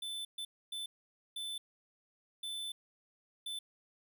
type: tone bursts at uneven times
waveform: square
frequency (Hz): 3520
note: A7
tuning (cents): 0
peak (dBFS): -39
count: 6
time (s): 0.02-0.25 / 0.38-0.45 / 0.72-0.86 / 1.36-1.58 / 2.43-2.72 / 3.46-3.59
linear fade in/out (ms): 5
effects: none